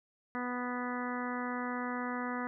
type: harmonic tone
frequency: 246.9 Hz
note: B3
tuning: in tune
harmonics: 1 / 2 / 3 / 4 / 5 / 6 / 7 / 8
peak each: -37 / -43 / -44 / -42 / -42 / -45 / -45 / -46 dBFS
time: 0.35-2.47 s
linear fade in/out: 0 ms
effects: none